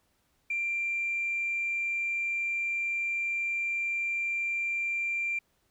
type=tone; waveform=sine; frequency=2369 Hz; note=D7; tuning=14 cents sharp; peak=-27 dBFS; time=0.5-5.39 s; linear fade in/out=5 ms; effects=tanh soft clip ceiling -23 dBFS + pink hiss -72 dBFS RMS until 5.7 s